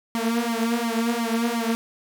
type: tone with flanger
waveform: sawtooth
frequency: 231.7 Hz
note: A#3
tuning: 10 cents flat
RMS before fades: -24 dBFS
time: 0.15-1.75 s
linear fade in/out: 0 ms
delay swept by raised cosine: 0.92 to 5.22 ms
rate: 2.8 Hz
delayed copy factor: +0.95
effects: none